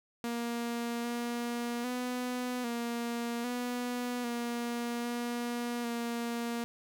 sawtooth tone with pitch steps, 235.6 / 238.2 / 248.6 / 235.7 / 245.2 / 237.6 / 239.6 / 235.1 Hz, A#3 / A#3 / B3 / A#3 / B3 / A#3 / A#3 / A#3, +19 / +38 / +12 / +19 / -12 / +33 / +48 / +15 cents, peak -29 dBFS, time 0.24-6.64 s, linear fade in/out 0 ms, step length 800 ms, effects 11-bit

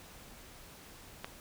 click, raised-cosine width 0.3 ms, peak -22 dBFS, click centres 1.245 s, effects pink hiss -53 dBFS RMS until 1.4 s

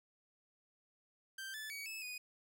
sawtooth tone with pitch steps, 1568 / 1742 / 2259 / 2605 / 2479 Hz, G6 / A6 / C#7 / E7 / D#7, 0 / -18 / +32 / -21 / -7 cents, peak -40 dBFS, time 1.38-2.18 s, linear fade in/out 5 ms, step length 160 ms, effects none

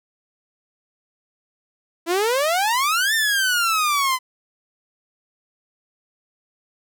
sawtooth exponential two-way sweep, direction up then down, 325.9 to 1819 to 1010 Hz, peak -14 dBFS, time 2.06-4.19 s, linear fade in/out 50 ms, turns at 3.14 s, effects none

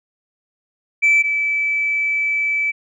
sine tone pair in turn, 2320 / 2309 Hz, D7 / D7, -22 / -30 cents, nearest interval unison, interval 8 cents, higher first, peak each -9 / -16 dBFS, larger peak first, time 1.02-1.23 / 1.23-2.72 s, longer second, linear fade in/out 20 ms, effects tanh soft clip ceiling -8 dBFS

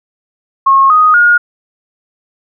sine tone with pitch steps, 1085 / 1246.3 / 1431.7 Hz, C#6 / D#6 / F6, -37 / +2 / +43 cents, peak -4 dBFS, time 0.66-1.38 s, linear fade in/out 10 ms, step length 240 ms, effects none

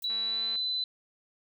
violet noise with exponential decay, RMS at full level -38 dBFS, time 0.02-0.09 s, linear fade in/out 5 ms, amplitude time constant 15 ms
sine tone with pitch glide, 3937 to 4013 Hz, B7 to B7, -6 to +27 cents, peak -28 dBFS, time 0.04-0.84 s, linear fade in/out 2 ms, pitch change +33 cents, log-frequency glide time 0.24-0.5 s
click train, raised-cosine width 0.3 ms, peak -33 dBFS, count 104, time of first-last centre 0.1-0.558 s, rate 225 Hz
effects none

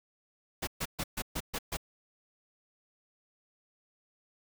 pink noise bursts, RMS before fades -34 dBFS, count 7, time 0.62-1.771 s, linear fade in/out 10 ms, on 53 ms, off 130 ms, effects none

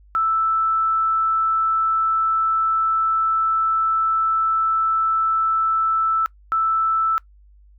sine tone pair in turn, 1320 / 1320 Hz, E6 / E6, +2 / +2 cents, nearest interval unison, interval 0 cents, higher neither, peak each -16 dBFS, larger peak neither, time 0.15-6.26 / 6.52-7.18 s, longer first, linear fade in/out 0 ms, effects noise-tail reverb RT60 0.1 s tail -22 dB re dry + added 50 Hz sine -47 dBFS peak until 7.78 s

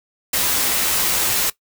white noise with comb filter, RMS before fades -19 dBFS, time 0.33-1.5 s, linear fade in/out 5 ms, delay 13 ms, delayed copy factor -0.6, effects noise-tail reverb RT60 0.1 s tail -18 dB re dry

